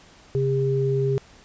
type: tone pair together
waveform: sine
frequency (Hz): 134.55 / 403.2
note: C3 / G4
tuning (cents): +49 / +49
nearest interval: octave + perfect fifth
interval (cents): 1900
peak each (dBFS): -22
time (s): 0.35-1.18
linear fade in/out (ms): 0
effects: pink hiss -51 dBFS RMS until 1.44 s + resampled to 16000 Hz